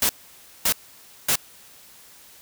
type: noise bursts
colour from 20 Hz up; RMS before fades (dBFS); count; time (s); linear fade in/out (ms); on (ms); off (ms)
white; -20; 3; 0.02-1.356; 2; 72; 560
effects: white hiss -49 dBFS RMS until 2.41 s